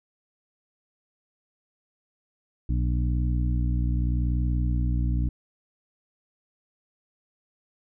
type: harmonic tone with a mistuned harmonic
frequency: 60.8 Hz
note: B1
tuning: 26 cents flat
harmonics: 1 / 2 / 3 / 4 / 5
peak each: -23 / -28 / -35 / -37 / -37 dBFS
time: 2.69-5.29 s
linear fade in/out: 5 ms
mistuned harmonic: 5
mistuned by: -25 cents
effects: none